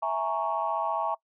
sine chord, A# half-diminished seventh, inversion second, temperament equal with one note detuned, 659.3 / 830.6 / 925.4 / 1108.7 Hz, E5 / G#5 / A#5 / C#6, 0 / 0 / -13 / 0 cents, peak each -31 dBFS, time 0.02-1.15 s, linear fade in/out 10 ms, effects noise-tail reverb RT60 0.1 s tail -23 dB re dry + tanh soft clip ceiling -16 dBFS

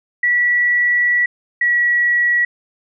sine tone pair in turn, 1945 / 1928.2 Hz, B6 / B6, -27 / -42 cents, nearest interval unison, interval 15 cents, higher first, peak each -12 dBFS, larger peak neither, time 0.23-1.26 / 1.61-2.45 s, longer first, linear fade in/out 5 ms, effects none

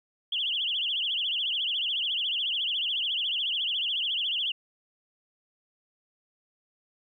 sine tone with vibrato, 3102 Hz, G7, 19 cents flat, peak -26 dBFS, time 0.32-4.52 s, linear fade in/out 5 ms, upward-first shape triangle, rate 14 Hz, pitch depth 220 cents each way, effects 11-bit

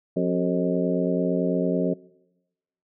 harmonic tone with a mistuned harmonic, 89 Hz, F2, 33 cents sharp, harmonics 2 / 3 / 4 / 5 / 6 / 7, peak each -25 / -27 / -28 / -29 / -30 / -30 dBFS, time 0.16-1.94 s, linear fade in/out 10 ms, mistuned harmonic 4, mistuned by +79 cents, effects noise-tail reverb RT60 1.0 s tail -24 dB re dry

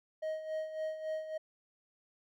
triangle tone with tremolo, 628 Hz, D#5, 16 cents sharp, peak -31 dBFS, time 0.22-1.38 s, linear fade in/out 10 ms, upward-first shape sine, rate 3.6 Hz, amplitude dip 65%, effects none

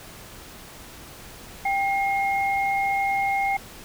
sine tone pair together, 789.3 / 2144 Hz, G5 / C7, +12 / +42 cents, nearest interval octave + perfect fourth, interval 1730 cents, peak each -22 / -26 dBFS, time 1.65-3.57 s, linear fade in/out 5 ms, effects pink hiss -43 dBFS RMS until 3.84 s

